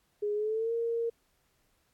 sine tone with pitch glide, 415.3 to 463.5 Hz, G#4 to A#4, 0 to -10 cents, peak -28 dBFS, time 0.22-1.1 s, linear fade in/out 10 ms, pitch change +190 cents, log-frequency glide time 0.34-0.73 s, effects pink hiss -72 dBFS RMS until 1.93 s + AAC 64 kbps

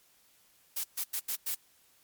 blue noise bursts at uneven times, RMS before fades -33 dBFS, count 5, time 0.76-0.84 / 0.97-1.04 / 1.13-1.2 / 1.28-1.36 / 1.46-1.55 s, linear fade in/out 10 ms, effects white hiss -65 dBFS RMS until 2.03 s + MP3 96 kbps

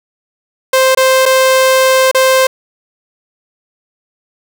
sawtooth tone with dropouts, 523.3 Hz, C5, in tune, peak -3 dBFS, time 0.73-2.47 s, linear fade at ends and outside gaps 5 ms, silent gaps 0.949-0.972 / 1.256-1.26 / 2.114-2.147 s, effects none

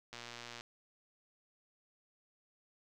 click train, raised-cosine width 0.2 ms, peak -29 dBFS, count 58, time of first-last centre 0.13-0.609 s, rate 119 Hz, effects none

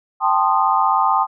sine chord, A half-diminished seventh, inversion third, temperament equal with one note detuned, 784 / 880 / 1046.5 / 1232.3 Hz, G5 / A5 / C6 / Eb6, 0 / 0 / 0 / -17 cents, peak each -19 dBFS, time 0.2-1.27 s, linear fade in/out 50 ms, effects none

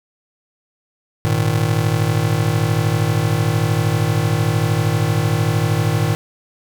square chord, Ab suspended second, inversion none, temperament just, 103.83 / 116.8 / 155.74 Hz, Ab2 / Bb2 / Eb3, 0 / +4 / +2 cents, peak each -21 / -20 / -20 dBFS, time 1.25-6.15 s, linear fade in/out 0 ms, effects none

